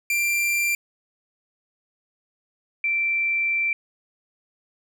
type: tone pair in turn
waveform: 45% pulse / sine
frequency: 2367 / 2345 Hz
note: D7 / D7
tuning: +13 / -3 cents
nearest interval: unison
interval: 16 cents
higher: first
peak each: -20 dBFS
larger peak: neither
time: 0.1-0.75 / 2.84-3.73 s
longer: second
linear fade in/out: 2 ms
effects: none